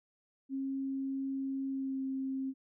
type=tone with pitch glide; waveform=sine; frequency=269.8 to 266.4 Hz; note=C#4 to C4; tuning=-47 to +31 cents; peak=-33 dBFS; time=0.49-2.54 s; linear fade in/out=50 ms; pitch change=-22 cents; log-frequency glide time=1.66-2.02 s; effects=none